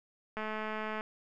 click train, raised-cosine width 0.5 ms, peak -23 dBFS, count 139, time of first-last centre 0.37-1.009 s, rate 216 Hz, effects none

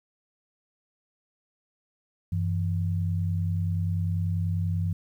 sine tone pair together, 94.56 / 164.81 Hz, F#2 / E3, +38 / 0 cents, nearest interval minor seventh, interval 962 cents, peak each -25 / -30 dBFS, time 2.32-4.93 s, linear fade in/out 5 ms, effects 10-bit

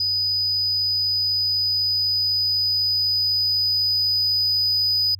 sine tone with level ramp, 4978 Hz, D#8, in tune, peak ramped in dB -18 to -15 dBFS, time 0-5.15 s, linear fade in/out 5 ms, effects tanh soft clip ceiling -16 dBFS + added 94 Hz sine -38 dBFS peak until 5.19 s

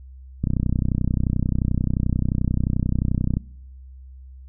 click train, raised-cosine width 5 ms, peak -9 dBFS, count 93, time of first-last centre 0.44-3.37 s, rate 31.4 Hz, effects noise-tail reverb RT60 0.8 s tail -23 dB re dry + added 65 Hz sine -39 dBFS peak until 4.48 s

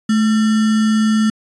sine tone with sample-and-hold, 217.2 Hz, A3, 22 cents flat, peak -11 dBFS, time 0.09-1.3 s, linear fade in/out 5 ms, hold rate 1575 Hz, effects resampled to 22050 Hz

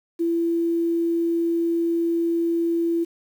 sine tone with quantisation, 336.4 Hz, E4, 35 cents sharp, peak -19 dBFS, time 0.19-3.05 s, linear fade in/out 20 ms, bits 8, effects none

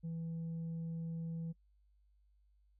sine tone with tanh clipping, 164.81 Hz, E3, in tune, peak -39 dBFS, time 0.03-1.53 s, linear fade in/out 20 ms, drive 2 dB, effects noise-tail reverb RT60 0.1 s tail -26 dB re dry + added 50 Hz sine -67 dBFS peak until 2.79 s

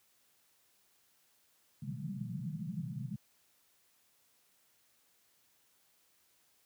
white band-pass noise, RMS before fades -40 dBFS, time 1.82-3.16 s, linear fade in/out 10 ms, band 120 to 210 Hz, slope 96 dB/octave, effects white hiss -71 dBFS RMS until 6.65 s + high-pass 60 Hz 12 dB/octave

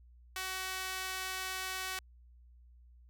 sawtooth tone with high-pass filter, 375.7 Hz, F#4, 26 cents sharp, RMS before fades -39 dBFS, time 0.36-1.99 s, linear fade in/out 2 ms, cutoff 1400 Hz, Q 0.74, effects added 60 Hz sine -56 dBFS peak until 3.09 s

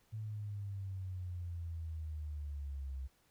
sine exponential sweep, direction down, 110 to 65.41 Hz, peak -39 dBFS, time 0.12-3.08 s, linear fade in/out 20 ms, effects pink hiss -72 dBFS RMS until 3.3 s

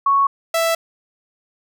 sine / sawtooth tone pair in turn, 1108.7 / 661 Hz, C#6 / E5, 0 / +5 cents, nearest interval major sixth, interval 895 cents, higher first, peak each -12 dBFS, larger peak neither, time 0.06-0.27 / 0.54-0.75 s, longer neither, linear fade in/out 5 ms, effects none

